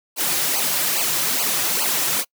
white noise with flanger, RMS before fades -21 dBFS, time 0.16-2.25 s, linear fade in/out 50 ms, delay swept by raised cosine 0.54 to 4.64 ms, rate 2.4 Hz, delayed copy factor -1, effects noise-tail reverb RT60 0.1 s tail -26 dB re dry + high-pass 150 Hz 12 dB/octave

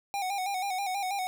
square tone with vibrato, 771 Hz, G5, 29 cents flat, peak -30 dBFS, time 0.14-1.27 s, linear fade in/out 0 ms, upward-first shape square, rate 6.2 Hz, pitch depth 68 cents each way, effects none

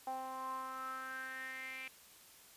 sawtooth tone with band-pass filter sweep, 261.6 Hz, C4, in tune, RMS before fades -44 dBFS, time 0.07-1.88 s, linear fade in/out 0 ms, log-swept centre 800 to 2400 Hz, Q 7.8, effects white hiss -60 dBFS RMS until 2.56 s + resampled to 32000 Hz

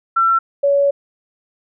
sine tone pair in turn, 1348 / 563.5 Hz, E6 / C#5, +38 / +28 cents, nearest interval octave + minor third, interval 1510 cents, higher first, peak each -11 dBFS, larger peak neither, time 0.16-0.39 / 0.63-0.91 s, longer second, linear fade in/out 10 ms, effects none

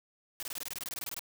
white noise bursts, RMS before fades -39 dBFS, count 16, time 0.4-1.193 s, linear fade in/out 0 ms, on 28 ms, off 23 ms, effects none

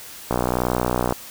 click train, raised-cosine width 1 ms, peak -6 dBFS, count 51, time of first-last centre 0.31-1.124 s, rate 61.4 Hz, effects white hiss -39 dBFS RMS until 1.3 s

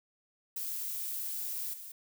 violet noise with level steps, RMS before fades -37 / -46 dBFS, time 0.56-1.92 s, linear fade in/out 5 ms, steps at 1.73 s, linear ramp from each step 10 ms, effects none

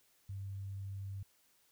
sine tone, 98 Hz, G2, in tune, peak -40 dBFS, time 0.29-1.23 s, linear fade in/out 5 ms, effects white hiss -71 dBFS RMS until 1.71 s

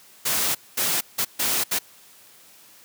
white noise bursts at uneven times, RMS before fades -23 dBFS, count 5, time 0.25-0.55 / 0.77-1.01 / 1.18-1.25 / 1.39-1.64 / 1.71-1.79 s, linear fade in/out 10 ms, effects white hiss -51 dBFS RMS until 2.84 s + high-pass 100 Hz 12 dB/octave

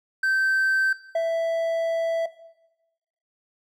triangle tone pair in turn, 1552 / 660.9 Hz, G6 / E5, -18 / +4 cents, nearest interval octave + minor third, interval 1478 cents, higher first, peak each -18 dBFS, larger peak neither, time 0.23-0.93 / 1.15-2.26 s, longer second, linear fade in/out 5 ms, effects noise-tail reverb RT60 1.0 s tail -17 dB re dry

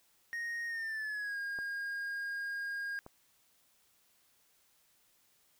triangle tone with pitch glide, 1864.7 to 1623.3 Hz, A#6 to G#6, 0 to -40 cents, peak -34 dBFS, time 0.33-2.99 s, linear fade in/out 0 ms, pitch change -240 cents, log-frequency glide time 0.67-1.38 s
clicks, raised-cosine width 1 ms, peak -34 dBFS, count 2, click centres 1.588 / 3.064 s
effects white hiss -70 dBFS RMS until 5.59 s

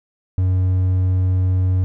triangle tone, 92.5 Hz, F#2, in tune, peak -12 dBFS, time 0.38-1.84 s, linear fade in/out 0 ms, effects none

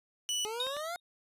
25% pulse tone, 2960 Hz, F#7, in tune, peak -27 dBFS, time 0.29-0.45 s, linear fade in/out 0 ms
25% pulse exponential sweep, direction up, 417.3 to 719 Hz, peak -32 dBFS, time 0.45-0.96 s, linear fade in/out 0 ms
triangle tone with exponential decay, 3729 Hz, A#7, in tune, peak -28 dBFS, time 0.6-1 s, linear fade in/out 2 ms, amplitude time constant 85 ms
clicks, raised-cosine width 0.3 ms, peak -28 dBFS, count 2, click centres 0.668 / 0.767 s
effects resampled to 32000 Hz

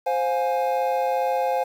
triangle chord, F minor, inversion second, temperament equal with one note detuned, 523.3 / 708.2 / 830.6 Hz, C5 / F5 / Ab5, 0 / +24 / 0 cents, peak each -22 / -24 / -23 dBFS, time 0.06-1.64 s, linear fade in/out 10 ms, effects 8-bit

